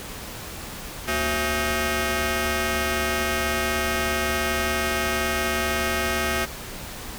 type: ring-modulated tone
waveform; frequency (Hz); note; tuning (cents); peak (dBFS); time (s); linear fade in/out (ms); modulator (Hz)
10% pulse; 300; D4; +37; -11; 1.07-6.46; 20; 969
effects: pink hiss -36 dBFS RMS until 7.18 s